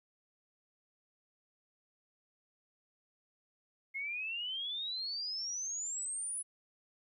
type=exponential sweep; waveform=sine; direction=up; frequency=2138 to 10220 Hz; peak=-36 dBFS; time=3.94-6.43 s; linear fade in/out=20 ms; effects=13-bit